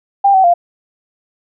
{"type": "tone with pitch steps", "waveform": "sine", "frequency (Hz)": [795, 761, 695], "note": ["G5", "F#5", "F5"], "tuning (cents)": [24, 48, -9], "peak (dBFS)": -6, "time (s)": [0.24, 0.54], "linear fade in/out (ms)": 10, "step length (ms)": 100, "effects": []}